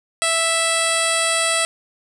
10% pulse tone with low-pass filter, 659.3 Hz, E5, in tune, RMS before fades -19 dBFS, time 0.22-1.65 s, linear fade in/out 0 ms, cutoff 8300 Hz, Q 5, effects none

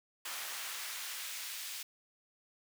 pink noise with high-pass filter sweep, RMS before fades -42 dBFS, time 0.25-1.83 s, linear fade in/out 5 ms, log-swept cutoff 1100 to 2700 Hz, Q 0.73, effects none

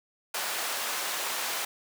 pink high-pass noise, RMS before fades -32 dBFS, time 0.34-1.65 s, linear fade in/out 5 ms, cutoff 760 Hz, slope 12 dB/octave, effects none

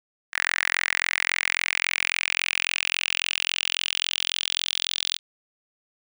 sawtooth tone with high-pass filter sweep, 43.65 Hz, F1, in tune, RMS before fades -26 dBFS, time 0.32-5.19 s, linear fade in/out 50 ms, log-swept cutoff 1800 to 3600 Hz, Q 4.6, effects none

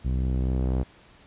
sawtooth tone with low-pass filter sweep, 64 Hz, C2, 38 cents flat, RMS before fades -25 dBFS, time 0.04-0.84 s, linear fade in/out 20 ms, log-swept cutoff 200 to 680 Hz, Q 0.71, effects pink hiss -54 dBFS RMS until 1.26 s + resampled to 8000 Hz

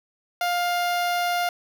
sawtooth tone with notch filter, 704 Hz, F5, 14 cents sharp, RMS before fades -24 dBFS, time 0.41-1.49 s, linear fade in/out 2 ms, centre 7800 Hz, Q 1.6, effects none

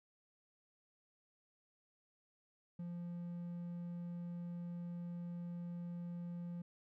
triangle tone, 173.5 Hz, F3, 11 cents flat, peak -40 dBFS, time 2.79-6.62 s, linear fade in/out 5 ms, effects none

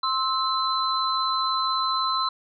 sine tone cluster, 1054 / 1308 / 4046 Hz, C6 / E6 / B7, +12 / -14 / +41 cents, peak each -25 / -27 / -27 dBFS, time 0.03-2.29 s, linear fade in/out 5 ms, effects none

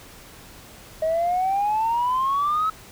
sine exponential sweep, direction up, 627 to 1300 Hz, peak -18 dBFS, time 1.02-2.7 s, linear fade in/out 5 ms, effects tanh soft clip ceiling -16 dBFS + pink hiss -45 dBFS RMS until 2.91 s

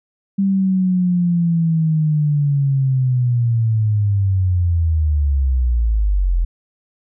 sine linear sweep, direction down, 197.3 to 40.91 Hz, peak -13 dBFS, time 0.38-6.45 s, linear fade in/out 10 ms, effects none

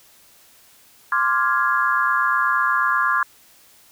sine chord, D half-diminished seventh, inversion third, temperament equal, 1046.5 / 1174.7 / 1396.9 / 1661.2 Hz, C6 / D6 / F6 / Ab6, 0 / 0 / 0 / 0 cents, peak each -22 dBFS, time 1.12-3.23 s, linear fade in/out 2 ms, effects white hiss -52 dBFS RMS until 3.91 s

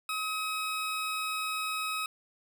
20% pulse tone, 1272 Hz, D#6, 38 cents sharp, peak -26 dBFS, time 0.09-2.06 s, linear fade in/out 2 ms, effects none

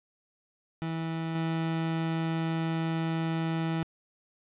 30% pulse tone with level steps, 163.1 Hz, E3, 18 cents flat, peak -28 / -25 dBFS, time 0.82-3.83 s, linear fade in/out 0 ms, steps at 1.35 s, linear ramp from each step 2 ms, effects resampled to 8000 Hz + 10-bit

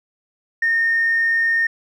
triangle tone with tanh clipping, 1832 Hz, A#6, 31 cents flat, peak -15 dBFS, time 0.62-1.67 s, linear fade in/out 5 ms, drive 4 dB, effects none

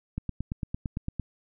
click train, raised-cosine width 5 ms, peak -18 dBFS, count 10, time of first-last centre 0.18-1.197 s, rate 8.85 Hz, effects none

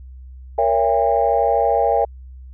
sine chord, A# diminished seventh, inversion none, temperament just, 466.2 / 559.4 / 671.3 / 805.5 Hz, A#4 / C#5 / E5 / G5, 0 / +16 / +31 / +47 cents, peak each -20 / -20 / -19 / -18 dBFS, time 0.58-2.05 s, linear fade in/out 5 ms, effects tanh soft clip ceiling -4 dBFS + added 64 Hz sine -35 dBFS peak until 2.53 s

